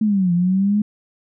sine linear two-way sweep, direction down then up, 220.7 to 171.3 to 212.6 Hz, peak -14 dBFS, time 0.01-0.82 s, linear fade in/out 5 ms, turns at 0.33 s, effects none

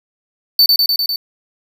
square tone with echo, 4530 Hz, C#8, 37 cents sharp, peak -7 dBFS, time 0.59-0.66 s, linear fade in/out 2 ms, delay 100 ms, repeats 5, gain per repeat -2 dB, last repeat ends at 1.16 s, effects none

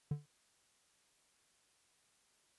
triangle tone with exponential decay, 146.83 Hz, D3, in tune, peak -28 dBFS, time 0.11-0.26 s, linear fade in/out 5 ms, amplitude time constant 32 ms, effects white hiss -73 dBFS RMS until 2.58 s + resampled to 24000 Hz

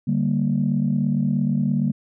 sine chord, G minor, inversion second, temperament equal, 146.83 / 196 / 233.1 Hz, D3 / G3 / Bb3, 0 / 0 / 0 cents, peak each -22 dBFS, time 0.07-1.92 s, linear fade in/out 10 ms, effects tanh soft clip ceiling -10 dBFS

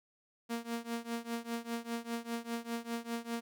sawtooth tone with tremolo, 233.1 Hz, A#3, in tune, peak -29 dBFS, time 0.49-3.41 s, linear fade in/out 20 ms, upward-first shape triangle, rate 5 Hz, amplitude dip 95%, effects none

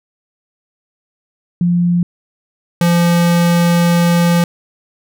sine / square tone pair in turn, 174.61 / 172.01 Hz, F3 / F3, 0 / -26 cents, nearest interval unison, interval 26 cents, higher first, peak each -10 dBFS, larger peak neither, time 1.61-2.03 / 2.81-4.44 s, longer second, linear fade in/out 2 ms, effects none

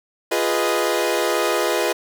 sawtooth chord, F half-diminished seventh, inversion none, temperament equal, 349.2 / 415.3 / 493.9 / 622.3 Hz, F4 / Ab4 / Cb5 / Eb5, 0 / 0 / 0 / 0 cents, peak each -20 dBFS, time 0.31-1.93 s, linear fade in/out 10 ms, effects none

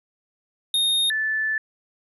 square / sine tone pair in turn, 3698 / 1749.5 Hz, A#7 / A6, -15 / -10 cents, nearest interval octave + minor second, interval 1295 cents, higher first, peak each -19 / -21 dBFS, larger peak first, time 0.74-1.1 / 1.1-1.58 s, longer second, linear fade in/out 2 ms, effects resampled to 32000 Hz

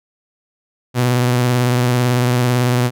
sawtooth tone with vibrato, 123.47 Hz, B2, in tune, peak -9 dBFS, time 0.94-2.91 s, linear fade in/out 50 ms, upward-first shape sine, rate 18 Hz, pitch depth 35 cents each way, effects none

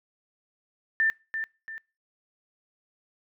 sine tone with echo, 1784 Hz, A6, 23 cents sharp, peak -20 dBFS, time 1-1.1 s, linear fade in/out 0 ms, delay 340 ms, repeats 2, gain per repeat -8 dB, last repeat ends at 1.78 s, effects noise-tail reverb RT60 0.3 s tail -26 dB re dry

